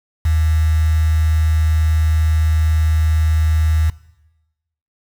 sine tone with quantisation, 78.9 Hz, D#2, 25 cents sharp, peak -12 dBFS, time 0.25-3.9 s, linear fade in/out 5 ms, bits 5, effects noise-tail reverb RT60 1.0 s tail -19 dB re dry

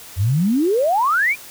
sine exponential sweep, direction up, 85.8 to 2500 Hz, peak -14 dBFS, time 0.16-1.36 s, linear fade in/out 50 ms, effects white hiss -39 dBFS RMS until 1.5 s

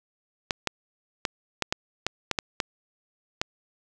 clicks, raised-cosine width 0.2 ms, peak -7 dBFS, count 10, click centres 0.508 / 0.673 / 1.252 / 1.623 / 1.725 / 2.066 / 2.313 / 2.388 / 2.602 / 3.415 s, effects none

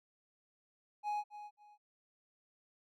triangle tone with echo, 834 Hz, G#5, 7 cents sharp, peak -32 dBFS, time 1.03-1.24 s, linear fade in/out 50 ms, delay 270 ms, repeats 2, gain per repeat -12 dB, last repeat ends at 1.78 s, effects none

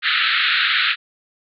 pink band-pass noise, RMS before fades -18 dBFS, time 0.02-0.96 s, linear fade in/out 50 ms, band 1300 to 4200 Hz, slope 96 dB/octave, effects none

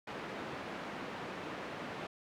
pink band-pass noise, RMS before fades -43 dBFS, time 0.07-2.07 s, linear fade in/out 5 ms, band 200 to 2300 Hz, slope 12 dB/octave, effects none

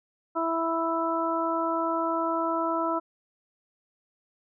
harmonic tone, 329.6 Hz, E4, in tune, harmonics 1 / 2 / 3 / 4, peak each -30 / -30 / -30 / -30 dBFS, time 0.35-3 s, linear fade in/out 20 ms, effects none

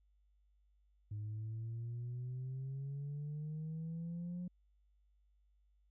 sine exponential sweep, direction up, 103.83 to 180 Hz, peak -38 dBFS, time 1.11-4.48 s, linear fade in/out 5 ms, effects tanh soft clip ceiling -38 dBFS + added 50 Hz sine -69 dBFS peak until 5.9 s

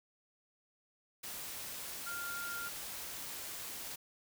sine tone in noise, 1396.9 Hz, F6, in tune, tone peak -40 dBFS, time 2.06-2.69 s, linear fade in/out 10 ms, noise white, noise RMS -44 dBFS, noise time 1.23-3.96 s, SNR +1 dB, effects none

